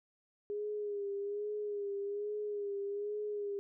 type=tone with vibrato; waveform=sine; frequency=409.7 Hz; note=G#4; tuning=24 cents flat; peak=-35 dBFS; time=0.5-3.59 s; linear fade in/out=0 ms; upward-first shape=sine; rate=1.2 Hz; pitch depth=44 cents each way; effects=none